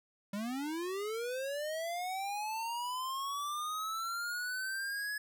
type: linear sweep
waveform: square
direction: up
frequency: 194.8 to 1700 Hz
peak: -36 dBFS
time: 0.33-5.18 s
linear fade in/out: 5 ms
effects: none